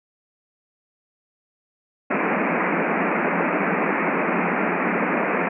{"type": "band-pass noise", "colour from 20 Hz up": "pink", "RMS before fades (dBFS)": -22, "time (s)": [2.1, 5.49], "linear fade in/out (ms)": 10, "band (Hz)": [170, 2500], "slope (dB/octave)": 96, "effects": []}